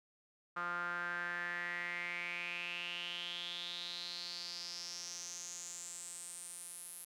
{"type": "tone with band-pass filter sweep", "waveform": "sawtooth", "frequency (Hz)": 174.61, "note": "F3", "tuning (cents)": 0, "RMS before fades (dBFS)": -43, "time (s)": [0.56, 7.05], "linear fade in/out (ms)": 10, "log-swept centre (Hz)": [1300, 11000], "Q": 6.7, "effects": []}